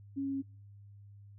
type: tone with pitch steps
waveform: sine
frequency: 275.7 / 274.1 / 272.5 Hz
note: C#4 / C#4 / C#4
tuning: -9 / -19 / -29 cents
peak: -32 dBFS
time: 0.16-0.424 s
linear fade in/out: 20 ms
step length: 88 ms
effects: noise-tail reverb RT60 0.4 s tail -24 dB re dry + added 101 Hz sine -51 dBFS peak until 1.38 s